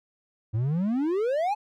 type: exponential sweep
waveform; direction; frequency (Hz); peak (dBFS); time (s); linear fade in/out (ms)
triangle; up; 103.83 to 869; -21; 0.53-1.55; 20
effects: none